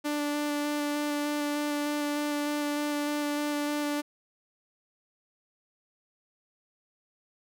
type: tone with vibrato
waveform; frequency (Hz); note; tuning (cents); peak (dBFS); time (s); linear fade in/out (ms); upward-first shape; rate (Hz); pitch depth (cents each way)
sawtooth; 293.7; D4; 0; -24; 0.04-4.02; 20; square; 3.3; 8
effects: none